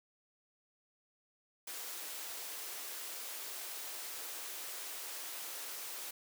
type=high-pass noise; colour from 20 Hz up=white; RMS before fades=-44 dBFS; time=1.67-6.11 s; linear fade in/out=5 ms; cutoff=330 Hz; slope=24 dB/octave; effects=none